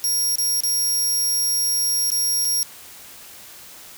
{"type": "tone with dropouts", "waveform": "15% pulse", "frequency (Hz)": 5600, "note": "F8", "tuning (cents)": 4, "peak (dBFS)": -13, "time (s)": [0.04, 2.63], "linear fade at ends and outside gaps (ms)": 0, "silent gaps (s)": [[0.356, 0.384], [0.605, 0.635], [2.103, 2.118], [2.448, 2.452]], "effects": ["white hiss -42 dBFS RMS until 3.97 s"]}